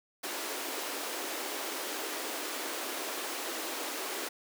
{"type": "high-pass noise", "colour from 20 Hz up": "pink", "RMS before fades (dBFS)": -37, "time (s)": [0.23, 4.29], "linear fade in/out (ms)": 10, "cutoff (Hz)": 280, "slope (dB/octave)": 48, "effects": []}